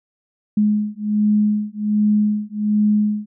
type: beating tone pair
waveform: sine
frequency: 209.5 / 210.8 Hz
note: G#3 / G#3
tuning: +15 / +26 cents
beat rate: 1.3 Hz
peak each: -18 dBFS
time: 0.57-3.26 s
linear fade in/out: 5 ms
effects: none